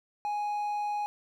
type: tone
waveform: triangle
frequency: 830.6 Hz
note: G#5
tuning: in tune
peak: -27 dBFS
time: 0.25-1.06 s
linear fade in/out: 0 ms
effects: none